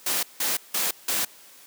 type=noise bursts; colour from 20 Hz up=white; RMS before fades=-25 dBFS; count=4; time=0.06-1.25 s; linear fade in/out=5 ms; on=170 ms; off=170 ms; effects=white hiss -50 dBFS RMS until 1.66 s + high-pass 200 Hz 12 dB/octave